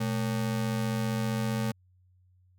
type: ring-modulated tone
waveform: square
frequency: 169.2 Hz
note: E3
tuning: 45 cents sharp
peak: -25 dBFS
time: 0-1.72 s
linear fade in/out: 10 ms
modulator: 47.6 Hz
effects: added 91 Hz sine -60 dBFS peak until 2.58 s